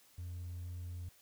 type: tone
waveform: triangle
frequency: 87.7 Hz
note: F2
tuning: 8 cents sharp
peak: -38 dBFS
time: 0.18-1.09 s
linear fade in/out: 5 ms
effects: tanh soft clip ceiling -36 dBFS + white hiss -65 dBFS RMS until 1.21 s